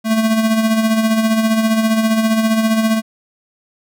square tone with tremolo, 221.5 Hz, A3, 12 cents sharp, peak -11 dBFS, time 0.04-3.02 s, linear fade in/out 50 ms, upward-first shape sine, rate 15 Hz, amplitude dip 50%, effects none

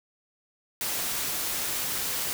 white noise, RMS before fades -30 dBFS, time 0.81-2.33 s, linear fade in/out 0 ms, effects none

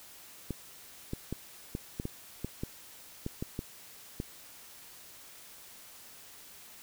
clicks, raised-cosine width 3 ms, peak -21 dBFS, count 12, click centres 0.507 / 1.134 / 1.326 / 1.751 / 1.999 / 2.054 / 2.446 / 2.635 / 3.264 / 3.425 / 3.591 / 4.201 s, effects white hiss -52 dBFS RMS until 6.82 s

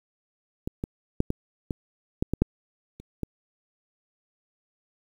clicks, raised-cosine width 3 ms, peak -16 / -16 / -8 / -13 / -15 / -10 / -12 / -6 / -30 / -16 dBFS, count 10, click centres 0.675 / 0.839 / 1.204 / 1.304 / 1.708 / 2.225 / 2.336 / 2.42 / 3 / 3.233 s, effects 8-bit

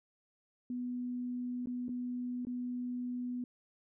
sine tone with dropouts, 246.9 Hz, B3, in tune, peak -35 dBFS, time 0.7-3.44 s, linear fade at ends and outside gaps 2 ms, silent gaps 1.659-1.671 / 1.883-1.891 / 2.451-2.469 s, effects none

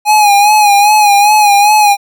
square tone with vibrato, 829 Hz, G#5, 3 cents flat, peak -5 dBFS, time 0.05-1.97 s, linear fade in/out 50 ms, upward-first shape sine, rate 2.5 Hz, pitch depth 54 cents each way, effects none

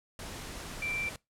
sine tone in noise, 2349 Hz, D7, in tune, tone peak -32 dBFS, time 0.82-1.09 s, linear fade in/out 2 ms, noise pink, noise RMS -42 dBFS, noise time 0.19-1.16 s, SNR +7 dB, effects noise-tail reverb RT60 0.2 s tail -22 dB re dry + low-pass 11000 Hz 12 dB/octave

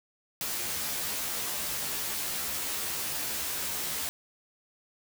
white noise with comb filter, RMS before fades -33 dBFS, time 0.41-4.09 s, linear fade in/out 0 ms, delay 14 ms, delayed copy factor +1, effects none

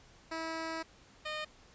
10% pulse tone pair in turn, 324.5 / 612.6 Hz, E4 / D#5, -27 / -27 cents, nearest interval major seventh, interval 1100 cents, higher second, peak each -28 dBFS, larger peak neither, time 0.31-0.83 / 1.25-1.45 s, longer first, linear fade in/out 10 ms, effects pink hiss -60 dBFS RMS until 1.74 s + resampled to 16000 Hz

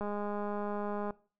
click train, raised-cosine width 1 ms, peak -24 dBFS, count 227, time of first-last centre 0.01-1.107 s, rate 206 Hz, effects noise-tail reverb RT60 0.4 s tail -21 dB re dry

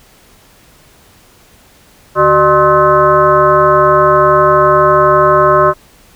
sine tone with frequency modulation, 830.6 Hz, G#5, in tune, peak -5 dBFS, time 2.15-5.74 s, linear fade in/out 50 ms, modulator 227 Hz, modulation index 2.3, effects pink hiss -45 dBFS RMS until 6.15 s

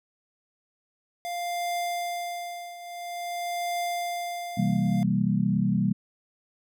square tone with tremolo, 698.5 Hz, F5, in tune, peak -27 dBFS, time 1.25-5.03 s, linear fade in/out 0 ms, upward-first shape triangle, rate 0.49 Hz, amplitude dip 80%
sine chord, C dominant seventh, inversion none, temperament equal with one note detuned, 129.01 / 164.81 / 196 / 233.1 Hz, C3 / E3 / G3 / Bb3, -24 / 0 / 0 / 0 cents, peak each -29 / -28 / -24 / -29 dBFS, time 4.57-5.93 s, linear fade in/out 10 ms
effects none

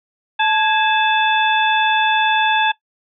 harmonic tone with a mistuned harmonic, 871 Hz, A5, 18 cents flat, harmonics 1 / 2 / 3 / 4, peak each -16 / -19 / -21 / -22 dBFS, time 0.39-2.72 s, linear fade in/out 10 ms, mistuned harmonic 2, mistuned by -90 cents, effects noise-tail reverb RT60 0.1 s tail -17 dB re dry

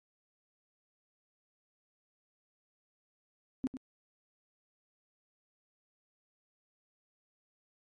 sine tone with echo, 261.6 Hz, C4, in tune, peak -28 dBFS, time 3.64-3.67 s, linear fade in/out 0 ms, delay 99 ms, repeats 1, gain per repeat -10 dB, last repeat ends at 3.769 s, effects MP3 48 kbps

